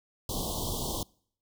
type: band-stop noise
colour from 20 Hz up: pink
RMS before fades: -33 dBFS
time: 0.29-1.03 s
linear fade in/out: 2 ms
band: 1100 to 3100 Hz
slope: 96 dB/octave
effects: noise-tail reverb RT60 0.6 s tail -26 dB re dry